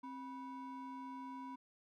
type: ring-modulated tone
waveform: triangle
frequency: 622 Hz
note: D#5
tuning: 1 cent flat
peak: -40 dBFS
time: 0.03-1.56 s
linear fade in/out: 10 ms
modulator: 357 Hz
effects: none